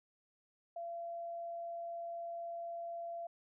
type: tone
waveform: sine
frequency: 681 Hz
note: F5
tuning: 44 cents flat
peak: -40 dBFS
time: 0.76-3.27 s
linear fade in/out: 5 ms
effects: none